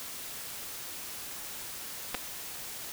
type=clicks; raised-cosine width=0.3 ms; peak=-16 dBFS; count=2; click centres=2.145 / 2.149 s; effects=white hiss -41 dBFS RMS until 2.92 s